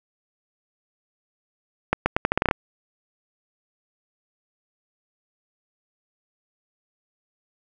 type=accelerating click train; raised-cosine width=0.5 ms; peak=-3 dBFS; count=10; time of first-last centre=1.93-2.512 s; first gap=130 ms; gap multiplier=0.81; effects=none